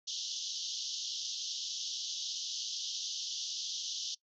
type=band-pass noise; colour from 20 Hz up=white; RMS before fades=-39 dBFS; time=0.07-4.15 s; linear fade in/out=10 ms; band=3000 to 6400 Hz; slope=96 dB/octave; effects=noise-tail reverb RT60 0.1 s tail -21 dB re dry